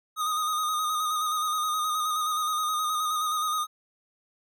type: tone with vibrato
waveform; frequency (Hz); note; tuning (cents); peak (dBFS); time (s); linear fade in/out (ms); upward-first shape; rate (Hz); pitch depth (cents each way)
square; 1240; D#6; -6; -26; 0.16-3.67; 50; square; 9.5; 30
effects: none